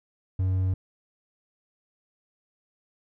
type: tone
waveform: triangle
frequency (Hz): 93.5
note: F#2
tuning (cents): +19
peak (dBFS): -20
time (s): 0.39-0.74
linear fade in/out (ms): 5
effects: none